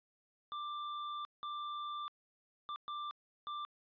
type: tone bursts at uneven times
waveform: square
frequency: 1182 Hz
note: D6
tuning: 11 cents sharp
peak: -40 dBFS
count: 5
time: 0.52-1.25 / 1.43-2.08 / 2.69-2.76 / 2.88-3.11 / 3.47-3.65 s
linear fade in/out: 0 ms
effects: resampled to 11025 Hz